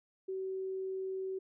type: tone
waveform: sine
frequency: 380 Hz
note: F#4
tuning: 46 cents sharp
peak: -35 dBFS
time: 0.28-1.39 s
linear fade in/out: 10 ms
effects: none